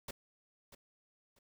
pink noise with echo, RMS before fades -43 dBFS, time 0.08-0.11 s, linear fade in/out 5 ms, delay 640 ms, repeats 2, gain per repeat -13 dB, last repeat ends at 1.39 s, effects none

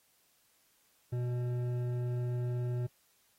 sine tone with hard clipping, 122.7 Hz, B2, 11 cents flat, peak -33 dBFS, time 1.12-2.87 s, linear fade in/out 10 ms, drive 9 dB, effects white hiss -70 dBFS RMS until 3.38 s + AAC 48 kbps

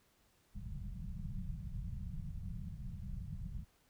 pink low-pass noise, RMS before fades -43 dBFS, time 0.54-3.65 s, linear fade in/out 20 ms, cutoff 200 Hz, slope 96 dB/octave, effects pink hiss -72 dBFS RMS until 3.89 s

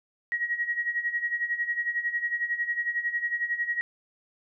sine tone with tremolo, 1900 Hz, A#6, 33 cents sharp, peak -23 dBFS, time 0.32-3.81 s, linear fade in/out 0 ms, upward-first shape sine, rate 11 Hz, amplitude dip 75%, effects none

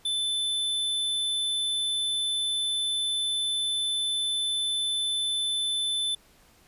square tone, 3520 Hz, A7, in tune, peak -26 dBFS, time 0.05-6.15 s, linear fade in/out 5 ms, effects pink hiss -59 dBFS RMS until 6.67 s + resampled to 32000 Hz

